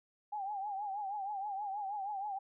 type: tone with vibrato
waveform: sine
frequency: 806 Hz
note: G5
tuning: 48 cents sharp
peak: -36 dBFS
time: 0.32-2.39 s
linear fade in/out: 10 ms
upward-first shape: triangle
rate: 6.3 Hz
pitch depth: 110 cents each way
effects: none